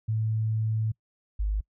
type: tone pair in turn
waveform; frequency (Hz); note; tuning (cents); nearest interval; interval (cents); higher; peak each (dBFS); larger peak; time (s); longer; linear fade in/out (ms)
sine; 110 / 51.44; A2 / G#1; 0 / -16; octave + minor second; 1316; first; -24; neither; 0.08-0.92 / 1.39-1.61; first; 10
effects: noise-tail reverb RT60 0.1 s tail -25 dB re dry